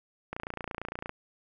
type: click train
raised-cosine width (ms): 0.5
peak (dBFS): -20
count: 23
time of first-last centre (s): 0.33-1.094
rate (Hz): 28.8
effects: none